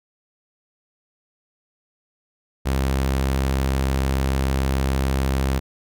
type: tone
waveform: sawtooth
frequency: 66.8 Hz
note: C2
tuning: 36 cents sharp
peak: -15 dBFS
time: 2.65-5.6 s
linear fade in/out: 20 ms
effects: none